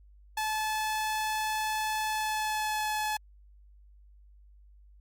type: tone with pitch glide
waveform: sawtooth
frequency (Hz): 865 to 855.6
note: A5 to A5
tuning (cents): -30 to -49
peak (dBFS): -25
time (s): 0.37-3.17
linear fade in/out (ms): 5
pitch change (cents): -19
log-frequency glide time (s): 2.08-2.89
effects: added 50 Hz sine -53 dBFS peak until 5 s + Opus 48 kbps